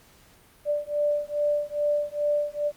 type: beating tone pair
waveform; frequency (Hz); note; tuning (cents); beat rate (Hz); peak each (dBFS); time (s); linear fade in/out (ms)
sine; 587.3 / 589.7; D5 / D5; 0 / +7; 2.4; -26; 0.65-2.72; 50
effects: pink hiss -56 dBFS RMS until 2.76 s + Opus 48 kbps